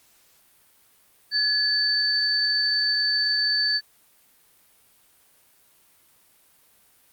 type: tone pair together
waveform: sine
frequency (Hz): 1700 / 4538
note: G#6 / C#8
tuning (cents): +40 / +40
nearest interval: octave + perfect fourth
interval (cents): 1700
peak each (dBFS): -26 / -20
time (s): 1.31-3.81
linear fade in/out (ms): 50
effects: white hiss -59 dBFS RMS until 7.12 s + Opus 48 kbps